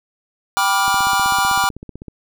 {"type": "chord", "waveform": "square", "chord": "G dominant seventh", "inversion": "none", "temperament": "just", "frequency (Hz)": [784, 980, 1176, 1411.2], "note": ["G5", "B5", "D6", "F6"], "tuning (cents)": [0, -14, 2, 18], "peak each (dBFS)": -21, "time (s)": [0.57, 1.69], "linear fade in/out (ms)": 0}
{"type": "click train", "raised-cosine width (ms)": 3, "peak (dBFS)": -20, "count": 20, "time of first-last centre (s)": [0.88, 2.083], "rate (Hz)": 15.8}
{"effects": []}